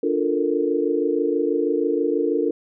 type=chord; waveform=sine; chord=Bb major seventh; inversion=first; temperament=equal; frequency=293.7 / 349.2 / 440 / 466.2 Hz; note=D4 / F4 / A4 / Bb4; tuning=0 / 0 / 0 / 0 cents; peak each=-24 dBFS; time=0.03-2.51 s; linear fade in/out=5 ms; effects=none